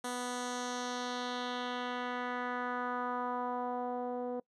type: tone with low-pass filter sweep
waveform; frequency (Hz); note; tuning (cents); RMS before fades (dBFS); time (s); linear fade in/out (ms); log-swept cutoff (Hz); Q
10% pulse; 246.9; B3; 0; -37; 0.04-4.4; 5; 9800 to 520; 1.9
effects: noise-tail reverb RT60 0.1 s tail -23 dB re dry